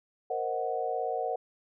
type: chord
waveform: sine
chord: C half-diminished seventh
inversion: third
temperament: equal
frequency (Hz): 466.2 / 523.3 / 622.3 / 740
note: Bb4 / C5 / Eb5 / Gb5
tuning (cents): 0 / 0 / 0 / 0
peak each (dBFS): -34 / -36 / -37 / -32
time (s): 0.3-1.36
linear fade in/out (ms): 5
effects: none